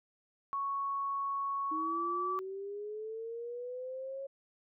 sine tone with pitch glide, 1108.7 to 1155.1 Hz, C#6 to D6, 0 to -29 cents, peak -32 dBFS, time 0.53-2.39 s, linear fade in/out 0 ms, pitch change +71 cents, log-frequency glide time 1.71-1.99 s
sine linear sweep, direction up, 311.1 to 550 Hz, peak -38 dBFS, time 1.71-4.27 s, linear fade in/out 10 ms
effects none

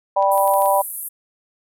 harmonic tone, 196 Hz, G3, in tune, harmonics 3 / 4 / 5, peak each -18 / -18 / -18 dBFS, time 0.16-0.82 s, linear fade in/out 10 ms
clicks, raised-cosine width 0.2 ms, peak -23 dBFS, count 6, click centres 0.225 / 0.378 / 0.477 / 0.538 / 0.621 / 0.658 s
white band-pass noise, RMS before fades -30 dBFS, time 0.31-1.09 s, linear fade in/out 10 ms, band 9900 to 13000 Hz, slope 48 dB/octave
effects none

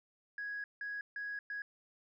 sine tone bursts at uneven times, 1661.2 Hz, G#6, in tune, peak -37 dBFS, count 4, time 0.38-0.64 / 0.81-1.01 / 1.16-1.39 / 1.5-1.62 s, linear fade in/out 2 ms, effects tanh soft clip ceiling -34 dBFS

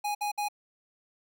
square tone bursts, 828 Hz, G#5, 5 cents flat, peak -29 dBFS, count 3, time 0.04-0.486 s, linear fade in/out 10 ms, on 110 ms, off 58 ms, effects none

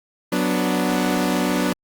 sawtooth chord, B minor, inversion second, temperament equal, 185 / 246.9 / 293.7 Hz, F#3 / B3 / D4, 0 / 0 / 0 cents, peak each -19 dBFS, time 0.32-1.73 s, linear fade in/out 5 ms, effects Opus 32 kbps

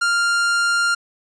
45% pulse tone, 1396.9 Hz, F6, in tune, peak -16 dBFS, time 0.01-0.95 s, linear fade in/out 10 ms, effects resampled to 22050 Hz

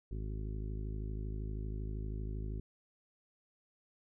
harmonic tone, 52.7 Hz, G#1, 26 cents sharp, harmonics 1 / 2 / 3 / 4 / 5 / 6 / 7 / 8, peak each -38 / -43 / -49 / -52 / -52 / -59 / -52 / -60 dBFS, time 0.11-2.6 s, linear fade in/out 5 ms, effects none

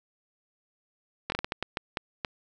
slowing click train, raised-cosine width 0.3 ms, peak -13 dBFS, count 10, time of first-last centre 1.3-2.248 s, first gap 21 ms, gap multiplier 1.38, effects none

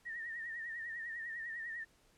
sine tone with vibrato, 1844 Hz, A#6, 19 cents flat, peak -40 dBFS, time 0.05-1.85 s, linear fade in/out 20 ms, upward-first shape sine, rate 10 Hz, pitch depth 68 cents each way, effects pink hiss -69 dBFS RMS until 2.17 s + low-pass 11000 Hz 12 dB/octave

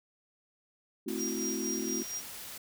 sine chord, F# half-diminished seventh, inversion first, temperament equal, 220 / 261.6 / 329.6 / 370 Hz, A3 / C4 / E4 / F#4, 0 / 0 / 0 / 0 cents, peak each -38 dBFS, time 1.06-2.03 s, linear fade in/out 10 ms
white noise, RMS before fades -44 dBFS, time 1.08-2.58 s, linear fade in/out 5 ms
triangle tone with tremolo, 5700 Hz, F8, 34 cents sharp, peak -32 dBFS, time 1.17-2.22 s, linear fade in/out 50 ms, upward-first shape sine, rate 4.2 Hz, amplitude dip 65%
effects none

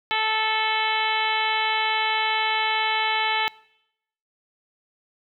harmonic tone with a mistuned harmonic, 437.7 Hz, A4, 9 cents flat, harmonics 1 / 2 / 3 / 4 / 5 / 6 / 7 / 8 / 9, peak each -37 / -25 / -31 / -30 / -28 / -31 / -30 / -34 / -33 dBFS, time 0.11-3.48 s, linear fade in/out 0 ms, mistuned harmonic 8, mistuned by -28 cents, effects noise-tail reverb RT60 0.8 s tail -22 dB re dry

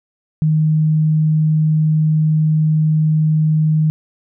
sine tone, 155.56 Hz, D#3, in tune, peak -11 dBFS, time 0.42-3.9 s, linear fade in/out 0 ms, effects none

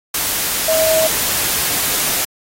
sine tone in noise, 639 Hz, D#5, 46 cents sharp, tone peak -13 dBFS, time 0.68-1.07 s, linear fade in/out 5 ms, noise white, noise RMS -18 dBFS, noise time 0.14-2.25 s, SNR +2 dB, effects AAC 48 kbps

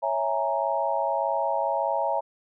sine chord, A# half-diminished seventh, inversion first, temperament equal, 554.4 / 659.3 / 830.6 / 932.3 Hz, C#5 / E5 / G#5 / A#5, 0 / 0 / 0 / 0 cents, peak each -29 / -28 / -29 / -28 dBFS, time 0.02-2.21 s, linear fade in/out 20 ms, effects none

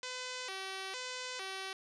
5% pulse tone with vibrato, 440 Hz, A4, in tune, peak -28 dBFS, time 0.03-1.73 s, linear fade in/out 2 ms, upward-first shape square, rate 1.1 Hz, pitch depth 240 cents each way, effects resampled to 22050 Hz

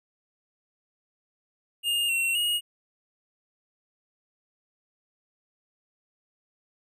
square tone with pitch steps, 2830 / 2723 / 2875 Hz, F7 / F7 / F7, +22 / -44 / +50 cents, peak -24 dBFS, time 1.83-2.61 s, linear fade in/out 50 ms, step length 260 ms, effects none

